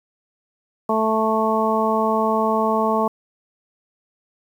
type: harmonic tone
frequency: 220 Hz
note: A3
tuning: in tune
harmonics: 1 / 2 / 3 / 4 / 5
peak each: -23 / -23 / -23 / -23 / -23 dBFS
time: 0.89-3.08 s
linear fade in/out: 5 ms
effects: 8-bit